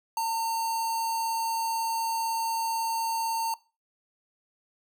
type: tone with notch filter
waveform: square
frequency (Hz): 909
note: A#5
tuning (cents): -44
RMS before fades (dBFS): -28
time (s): 0.17-3.54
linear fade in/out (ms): 2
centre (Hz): 2300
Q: 0.93
effects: noise-tail reverb RT60 0.3 s tail -20 dB re dry